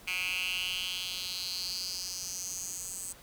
10% pulse tone with high-pass filter sweep, 182.7 Hz, F#3, 22 cents flat, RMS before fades -36 dBFS, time 0.07-3.13 s, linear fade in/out 10 ms, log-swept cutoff 2300 to 8100 Hz, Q 4.8, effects pink hiss -54 dBFS RMS until 3.22 s

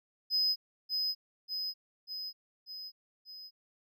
triangle tone with echo, 5040 Hz, D#8, 21 cents sharp, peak -24 dBFS, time 0.3-0.56 s, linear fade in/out 50 ms, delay 590 ms, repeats 5, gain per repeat -4 dB, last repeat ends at 3.51 s, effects tanh soft clip ceiling -21 dBFS

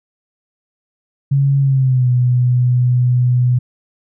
sine tone with pitch glide, 138.59 to 124.18 Hz, C#3 to B2, 0 to +10 cents, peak -10 dBFS, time 1.31-3.59 s, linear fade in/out 10 ms, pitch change -190 cents, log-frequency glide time 1.6-2.09 s, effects none

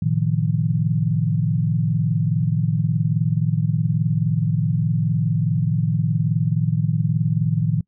sine chord, F dominant seventh, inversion first, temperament equal with one note detuned, 112.05 / 130.81 / 155.56 / 174.61 Hz, A2 / C3 / Eb3 / F3, +32 / 0 / 0 / 0 cents, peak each -22 / -26 / -20 / -25 dBFS, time 0.02-7.81 s, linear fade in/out 5 ms, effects noise-tail reverb RT60 0.1 s tail -26 dB re dry

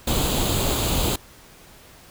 pink noise with comb filter, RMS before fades -22 dBFS, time 0.07-1.16 s, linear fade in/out 5 ms, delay 0.27 ms, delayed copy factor +0.6, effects pink hiss -48 dBFS RMS until 2.1 s

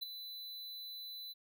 square tone with ADSR envelope, 4000 Hz, B7, 21 cents sharp, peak -36 dBFS, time 0.01-1.34 s, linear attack 19 ms, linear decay 11 ms, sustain -9 dB, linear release 26 ms, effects none

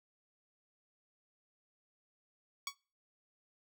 10% pulse tone with exponential decay, 1123 Hz, C#6, 22 cents sharp, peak -25 dBFS, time 2.67-2.75 s, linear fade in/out 2 ms, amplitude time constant 17 ms, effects noise-tail reverb RT60 0.4 s tail -26 dB re dry

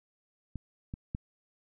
clicks, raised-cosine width 5 ms, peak -25 / -25 / -21 dBFS, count 3, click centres 0.557 / 0.939 / 1.149 s, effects none

